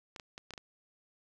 clicks, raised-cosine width 0.2 ms, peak -27 dBFS, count 6, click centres 0.162 / 0.198 / 0.379 / 0.507 / 0.537 / 0.578 s, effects none

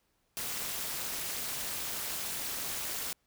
white noise with amplitude modulation, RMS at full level -33 dBFS, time 0.37-3.13 s, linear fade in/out 0 ms, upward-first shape sine, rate 275 Hz, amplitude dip 80%, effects pink hiss -75 dBFS RMS until 3.26 s

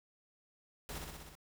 pink noise with echo, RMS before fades -44 dBFS, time 0.89-0.98 s, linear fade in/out 0 ms, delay 62 ms, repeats 6, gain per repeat -2 dB, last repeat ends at 1.352 s, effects none

